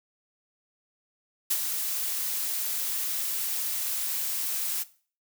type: noise with ADSR envelope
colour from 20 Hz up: blue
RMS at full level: -24 dBFS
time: 1.5-4.84 s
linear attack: 10 ms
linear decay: 59 ms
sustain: -6 dB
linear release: 21 ms
effects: noise-tail reverb RT60 0.4 s tail -17 dB re dry